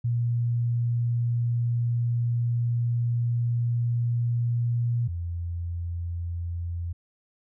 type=tone pair in turn; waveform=sine; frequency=118.9 / 85.79 Hz; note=A#2 / F2; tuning=+35 / -30 cents; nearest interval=tritone; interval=565 cents; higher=first; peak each=-22 / -28 dBFS; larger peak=first; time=0.04-5.08 / 5.08-6.93 s; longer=first; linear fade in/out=10 ms; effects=none